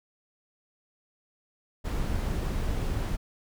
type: noise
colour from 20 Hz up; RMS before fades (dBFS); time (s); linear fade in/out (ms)
brown; -29; 1.84-3.17; 20
effects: none